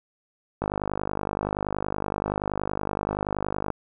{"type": "click train", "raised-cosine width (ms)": 1, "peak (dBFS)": -12, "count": 157, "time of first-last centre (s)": [0.62, 3.703], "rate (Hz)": 50.6, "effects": []}